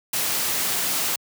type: noise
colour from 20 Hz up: white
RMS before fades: -24 dBFS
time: 0.13-1.16 s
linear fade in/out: 5 ms
effects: high-pass 100 Hz 12 dB/octave